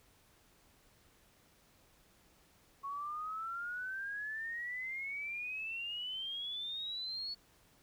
sine exponential sweep, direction up, 1100 to 4435 Hz, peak -38 dBFS, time 2.83-7.35 s, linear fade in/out 20 ms, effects pink hiss -67 dBFS RMS until 7.82 s

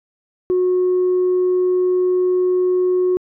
sine tone, 364.8 Hz, F#4, 24 cents flat, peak -12 dBFS, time 0.5-3.17 s, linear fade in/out 0 ms, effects tanh soft clip ceiling -11 dBFS

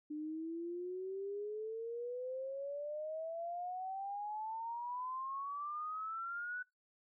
sine exponential sweep, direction up, 298.1 to 1496 Hz, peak -39 dBFS, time 0.1-6.63 s, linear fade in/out 10 ms, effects noise-tail reverb RT60 0.2 s tail -24 dB re dry

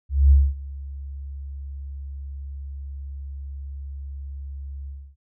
sine tone with ADSR envelope, 69.2 Hz, C#2, 2 cents flat, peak -9 dBFS, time 0.09-5.16 s, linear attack 220 ms, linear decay 230 ms, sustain -22 dB, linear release 280 ms, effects none

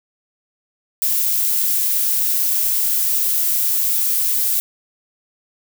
violet noise with high-pass filter sweep, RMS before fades -18 dBFS, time 1.02-4.6 s, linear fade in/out 0 ms, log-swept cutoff 1600 to 250 Hz, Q 0.76, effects none

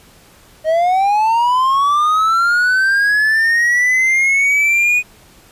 triangle linear sweep, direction up, 619 to 2483 Hz, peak -9 dBFS, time 0.64-5.03 s, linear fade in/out 50 ms, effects pink hiss -46 dBFS RMS until 5.51 s + resampled to 32000 Hz

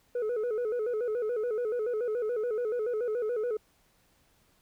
sine tone with vibrato, 457.6 Hz, A#4, 32 cents flat, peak -25 dBFS, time 0.15-3.57 s, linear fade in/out 5 ms, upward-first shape square, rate 7 Hz, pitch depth 110 cents each way, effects tanh soft clip ceiling -27 dBFS + pink hiss -67 dBFS RMS until 4.61 s

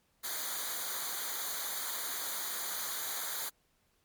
white noise with comb filter, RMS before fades -37 dBFS, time 0.23-3.5 s, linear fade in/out 20 ms, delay 0.37 ms, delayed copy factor -0.85, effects pink hiss -73 dBFS RMS until 4.04 s + MP3 96 kbps

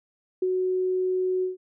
sine tone with ADSR envelope, 370 Hz, F#4, in tune, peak -20 dBFS, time 0.42-1.57 s, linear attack 5 ms, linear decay 36 ms, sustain -2 dB, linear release 140 ms, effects none

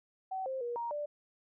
sine tone with pitch steps, 759 / 527 / 478.3 / 938 / 589 Hz, F#5 / C5 / A#4 / A#5 / D5, +44 / +12 / +44 / +11 / +5 cents, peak -34 dBFS, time 0.31-1.06 s, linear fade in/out 10 ms, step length 150 ms, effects none

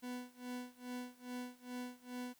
40% pulse tone with tremolo, 248.1 Hz, B3, 8 cents sharp, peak -40 dBFS, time 0.02-2.34 s, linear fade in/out 20 ms, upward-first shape sine, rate 2.4 Hz, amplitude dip 95%, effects white hiss -70 dBFS RMS until 2.39 s

